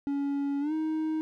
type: tone with pitch glide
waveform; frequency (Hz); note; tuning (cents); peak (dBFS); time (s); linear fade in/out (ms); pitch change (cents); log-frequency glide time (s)
triangle; 281.5 to 314.2; C#4 to D#4; +27 to +17; -25; 0.07-1.21; 0; +190; 0.6-0.73
effects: none